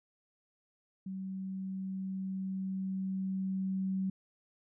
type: tone with level ramp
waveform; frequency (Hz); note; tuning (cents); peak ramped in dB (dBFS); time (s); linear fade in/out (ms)
sine; 190.4; F#3; +50; -37 to -30; 1.06-4.1; 5
effects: none